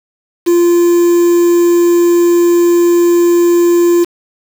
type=tone with quantisation; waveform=triangle; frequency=345.9 Hz; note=F4; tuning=17 cents flat; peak=-4 dBFS; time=0.46-4.05 s; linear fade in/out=20 ms; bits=4; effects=none